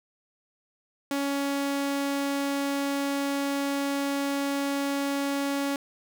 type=tone; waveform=sawtooth; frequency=279.8 Hz; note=C#4; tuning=16 cents sharp; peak=-22 dBFS; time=1.11-5.76 s; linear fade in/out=2 ms; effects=none